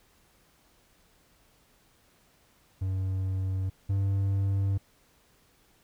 triangle tone pair in turn, 94.7 / 97.98 Hz, F#2 / G2, +41 / 0 cents, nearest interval minor second, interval 59 cents, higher second, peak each -25 / -22 dBFS, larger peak second, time 2.81-3.7 / 3.89-4.78 s, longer neither, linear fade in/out 10 ms, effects pink hiss -64 dBFS RMS until 5.83 s

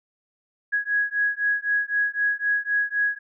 sine beating tone pair, 1661.2 / 1665.1 Hz, G#6 / G#6, 0 / +4 cents, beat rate 3.9 Hz, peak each -24 dBFS, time 0.72-3.19 s, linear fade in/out 20 ms, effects none

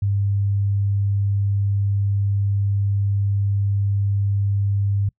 sine tone, 100 Hz, G2, 35 cents sharp, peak -17 dBFS, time 0.02-5.09 s, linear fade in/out 5 ms, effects noise-tail reverb RT60 0.1 s tail -26 dB re dry

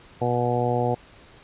harmonic tone, 121.7 Hz, B2, 25 cents flat, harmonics 1 / 2 / 3 / 4 / 5 / 6 / 7, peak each -26 / -30 / -30 / -26 / -31 / -27 / -31 dBFS, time 0.21-0.95 s, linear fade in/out 10 ms, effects pink hiss -50 dBFS RMS until 1.43 s + resampled to 8000 Hz

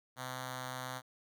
5% pulse tone with notch filter, 128.3 Hz, C3, 34 cents flat, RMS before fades -42 dBFS, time 0.16-1.02 s, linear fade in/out 50 ms, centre 360 Hz, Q 1, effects none

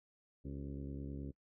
harmonic tone with a mistuned harmonic, 69.4 Hz, C#2, 3 cents sharp, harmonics 1 / 2 / 3 / 4 / 5 / 6 / 7 / 8, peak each -46 / -46 / -51 / -47 / -55 / -57 / -60 / -64 dBFS, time 0.44-1.32 s, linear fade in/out 20 ms, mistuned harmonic 6, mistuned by -69 cents, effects noise-tail reverb RT60 0.1 s tail -23 dB re dry

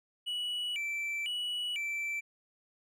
triangle tone with vibrato, 2618 Hz, E7, 13 cents flat, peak -31 dBFS, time 0.26-2.21 s, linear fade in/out 20 ms, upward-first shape square, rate 1 Hz, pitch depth 200 cents each way, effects none

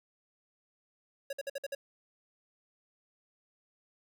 square tone bursts, 554.4 Hz, C#5, in tune, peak -35 dBFS, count 6, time 1.3-1.75 s, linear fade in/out 5 ms, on 30 ms, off 54 ms, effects none

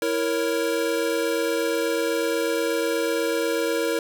square chord, A# diminished, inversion second, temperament equal, 329.6 / 466.2 / 554.4 Hz, E4 / A#4 / C#5, 0 / 0 / 0 cents, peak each -28 / -25 / -29 dBFS, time 0.02-3.99 s, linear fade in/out 2 ms, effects none

